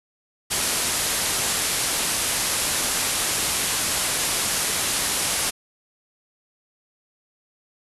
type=low-pass noise; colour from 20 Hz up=white; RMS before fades=-24 dBFS; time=0.5-5.51 s; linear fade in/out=20 ms; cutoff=12000 Hz; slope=96 dB/octave; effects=none